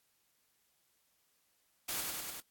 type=noise with echo; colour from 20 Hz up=white; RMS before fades=-37 dBFS; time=1.88-2.01 s; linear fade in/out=10 ms; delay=99 ms; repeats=4; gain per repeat=-2 dB; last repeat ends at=2.406 s; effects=white hiss -75 dBFS RMS until 2.5 s + AAC 64 kbps